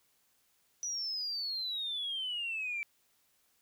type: exponential sweep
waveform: sine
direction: down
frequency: 5920 to 2316 Hz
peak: -33 dBFS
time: 0.83-2.83 s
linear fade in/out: 0 ms
effects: tanh soft clip ceiling -29 dBFS + white hiss -72 dBFS RMS until 3.61 s